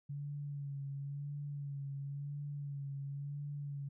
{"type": "tone with vibrato", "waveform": "sine", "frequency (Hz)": 141.8, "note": "C#3", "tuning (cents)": 40, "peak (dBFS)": -39, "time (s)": [0.09, 3.89], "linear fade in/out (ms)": 10, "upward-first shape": "sine", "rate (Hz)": 0.96, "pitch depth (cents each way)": 35, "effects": []}